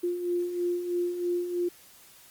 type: beating tone pair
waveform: sine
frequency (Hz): 349.2 / 352.3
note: F4 / F4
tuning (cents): 0 / +15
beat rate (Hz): 3.1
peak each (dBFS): -35 / -27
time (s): 0.03-1.69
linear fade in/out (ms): 10
effects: white hiss -54 dBFS RMS until 2.3 s + Opus 32 kbps